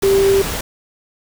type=tone in noise; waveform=sine; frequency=392 Hz; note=G4; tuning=in tune; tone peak=-10 dBFS; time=0.03-0.42 s; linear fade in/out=5 ms; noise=pink; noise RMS=-23 dBFS; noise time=0.02-0.61 s; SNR=+10 dB; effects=none